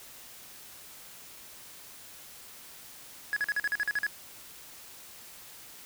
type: tone bursts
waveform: triangle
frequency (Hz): 1678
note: G#6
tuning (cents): +17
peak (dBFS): -24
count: 10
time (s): 3.33-4.066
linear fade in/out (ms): 0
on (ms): 34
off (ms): 44
effects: white hiss -49 dBFS RMS until 5.85 s